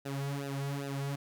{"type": "tone with flanger", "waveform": "sawtooth", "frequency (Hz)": 139.5, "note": "C#3", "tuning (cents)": 11, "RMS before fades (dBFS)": -36, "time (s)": [0.05, 1.16], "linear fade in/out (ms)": 10, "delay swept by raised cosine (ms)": [0.9, 3.4], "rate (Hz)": 2.5, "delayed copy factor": -1, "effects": []}